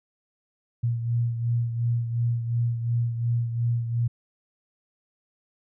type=beating tone pair; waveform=sine; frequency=117.6 / 120.4 Hz; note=A#2 / B2; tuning=+16 / -44 cents; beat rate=2.8 Hz; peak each=-23 / -31 dBFS; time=0.83-4.08 s; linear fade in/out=10 ms; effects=none